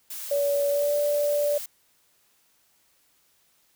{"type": "noise", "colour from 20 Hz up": "blue", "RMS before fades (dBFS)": -36, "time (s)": [0.1, 1.66], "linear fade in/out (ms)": 5}
{"type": "tone with pitch glide", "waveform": "sine", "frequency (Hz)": [570, 583.7], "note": ["C#5", "D5"], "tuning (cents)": [48, -11], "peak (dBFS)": -21, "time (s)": [0.31, 1.58], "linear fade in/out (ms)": 5, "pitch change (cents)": 41, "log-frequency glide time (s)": [0.68, 0.95]}
{"effects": ["white hiss -65 dBFS RMS until 3.75 s"]}